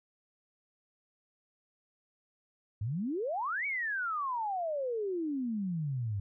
sine exponential two-way sweep, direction up then down, 96 to 2300 to 96 Hz, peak -31 dBFS, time 2.81-6.2 s, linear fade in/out 5 ms, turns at 3.66 s, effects none

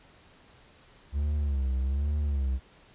triangle tone with vibrato, 69.3 Hz, C#2, in tune, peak -23 dBFS, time 1.12-2.6 s, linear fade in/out 50 ms, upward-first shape sine, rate 1.2 Hz, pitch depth 120 cents each way, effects pink hiss -57 dBFS RMS until 2.94 s + resampled to 8000 Hz

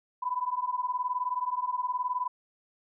sine beating tone pair, 987.8 / 1006.8 Hz, B5 / B5, 0 / +33 cents, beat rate 19 Hz, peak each -31 dBFS, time 0.22-2.28 s, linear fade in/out 10 ms, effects none

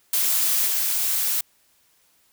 blue noise with level steps, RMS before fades -21 / -23 dBFS, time 0.13-1.41 s, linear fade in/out 5 ms, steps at 0.66 s, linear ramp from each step 20 ms, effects white hiss -62 dBFS RMS until 2.32 s

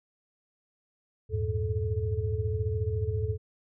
sine tone cluster, 80.7 / 99.6 / 114 / 433.5 Hz, E2 / G2 / A#2 / A4, -36 / +28 / -38 / -26 cents, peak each -32 / -30 / -34 / -34 dBFS, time 1.29-3.38 s, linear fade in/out 50 ms, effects none

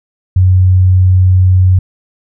sine tone, 92.4 Hz, F#2, 2 cents flat, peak -4 dBFS, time 0.36-1.79 s, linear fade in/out 5 ms, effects none

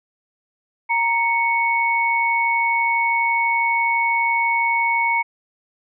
sine tone pair together, 932.3 / 2217 Hz, A#5 / C#7, 0 / 0 cents, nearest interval octave + minor third, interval 1500 cents, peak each -19 dBFS, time 0.89-5.23 s, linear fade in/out 20 ms, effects none

